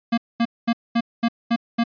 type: tone bursts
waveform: square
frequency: 233.1 Hz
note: A#3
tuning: in tune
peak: -17 dBFS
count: 7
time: 0.12-1.839 s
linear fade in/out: 10 ms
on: 57 ms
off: 220 ms
effects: resampled to 11025 Hz